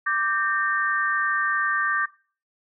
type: chord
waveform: sine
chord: G minor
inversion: second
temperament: equal with one note detuned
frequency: 1174.7 / 1568 / 1825.2 Hz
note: D6 / G6 / Bb6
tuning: 0 / 0 / -37 cents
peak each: -25 dBFS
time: 0.06-2.06 s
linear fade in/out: 10 ms
effects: noise-tail reverb RT60 0.4 s tail -20 dB re dry